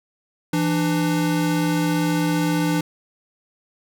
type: tone pair together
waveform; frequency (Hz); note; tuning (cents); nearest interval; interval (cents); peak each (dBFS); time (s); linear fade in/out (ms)
square; 167.36 / 298.2; E3 / D4; +27 / +27; minor seventh; 1000; -22; 0.53-2.81; 5
effects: none